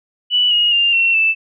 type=tone with pitch steps; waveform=sine; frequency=2960 / 2877 / 2797 / 2719 / 2643 Hz; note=F#7 / F#7 / F7 / F7 / E7; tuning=0 / -49 / +2 / -47 / +4 cents; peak=-11 dBFS; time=0.3-1.35 s; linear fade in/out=50 ms; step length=210 ms; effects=none